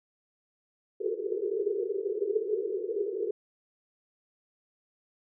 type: band-pass noise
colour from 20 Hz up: pink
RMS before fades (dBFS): -31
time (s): 1-3.31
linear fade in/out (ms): 5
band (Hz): 380 to 450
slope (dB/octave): 96
effects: none

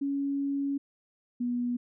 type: tone pair in turn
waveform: sine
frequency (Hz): 279.3 / 243.3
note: C#4 / B3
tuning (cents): +13 / -26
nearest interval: major second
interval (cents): 239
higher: first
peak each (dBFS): -27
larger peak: neither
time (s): 0.01-0.78 / 1.4-1.77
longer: first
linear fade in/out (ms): 10
effects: none

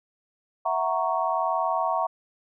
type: chord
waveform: sine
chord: F# dominant seventh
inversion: third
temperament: equal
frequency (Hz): 659.3 / 740 / 932.3 / 1108.7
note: E5 / F#5 / A#5 / C#6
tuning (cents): 0 / 0 / 0 / 0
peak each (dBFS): -28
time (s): 0.65-2.07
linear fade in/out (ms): 10
effects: none

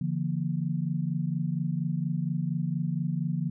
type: tone cluster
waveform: sine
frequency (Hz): 145.8 / 170.1 / 234.2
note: D3 / F3 / A#3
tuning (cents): -12 / -45 / +8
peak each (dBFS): -30 / -29 / -36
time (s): 0.01-3.5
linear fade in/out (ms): 5
effects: none

